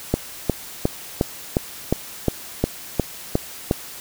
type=click train; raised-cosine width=2 ms; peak=-3 dBFS; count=11; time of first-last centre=0.14-3.711 s; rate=2.8 Hz; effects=white hiss -37 dBFS RMS until 4 s